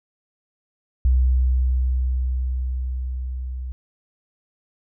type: tone with level ramp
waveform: sine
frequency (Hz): 63.5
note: B1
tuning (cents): +49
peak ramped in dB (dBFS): -13 to -27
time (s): 1.05-3.72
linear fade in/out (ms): 0
effects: none